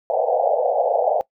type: band-pass noise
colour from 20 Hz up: white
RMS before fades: -19 dBFS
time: 0.1-1.21 s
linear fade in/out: 0 ms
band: 470 to 810 Hz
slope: 96 dB/octave
effects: noise-tail reverb RT60 0.1 s tail -21 dB re dry